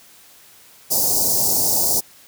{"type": "band-stop noise", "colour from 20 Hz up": "white", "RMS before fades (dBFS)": -18, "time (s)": [0.9, 2.01], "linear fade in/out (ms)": 20, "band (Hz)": [890, 4700], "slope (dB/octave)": 48, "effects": ["white hiss -48 dBFS RMS until 2.27 s", "high-pass 60 Hz 12 dB/octave"]}